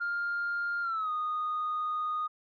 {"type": "tone with pitch glide", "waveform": "sine", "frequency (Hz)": [1403, 1235.6], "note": ["F6", "D#6"], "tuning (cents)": [8, -12], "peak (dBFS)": -28, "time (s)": [0, 2.28], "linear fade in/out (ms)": 20, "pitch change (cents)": -220, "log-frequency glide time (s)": [0.82, 1.11], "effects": ["tanh soft clip ceiling -26 dBFS"]}